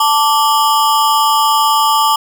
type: ring-modulated tone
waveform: square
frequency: 1025 Hz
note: C6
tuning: 36 cents flat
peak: -7 dBFS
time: 0-2.16 s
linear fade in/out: 5 ms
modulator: 141 Hz
effects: 7-bit